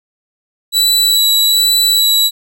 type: tone with vibrato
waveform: sawtooth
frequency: 3940 Hz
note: B7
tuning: 5 cents flat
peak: -6 dBFS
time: 0.72-2.31 s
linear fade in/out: 50 ms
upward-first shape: sine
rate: 1.2 Hz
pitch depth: 11 cents each way
effects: none